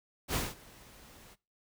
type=noise with ADSR envelope; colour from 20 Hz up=pink; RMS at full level=-31 dBFS; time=0.28-1.36 s; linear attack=63 ms; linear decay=200 ms; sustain=-24 dB; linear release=35 ms; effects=noise-tail reverb RT60 0.3 s tail -22 dB re dry